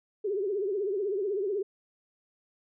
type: tone with vibrato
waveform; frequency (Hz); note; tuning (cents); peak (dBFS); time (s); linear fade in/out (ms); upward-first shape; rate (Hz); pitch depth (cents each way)
sine; 398.5; G4; +28; -27; 0.24-1.63; 10; triangle; 16; 160
effects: none